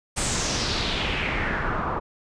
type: noise with low-pass filter sweep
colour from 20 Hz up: pink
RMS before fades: -26 dBFS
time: 0.16-2 s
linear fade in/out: 20 ms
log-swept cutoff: 9000 to 1000 Hz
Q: 2.9
effects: resampled to 22050 Hz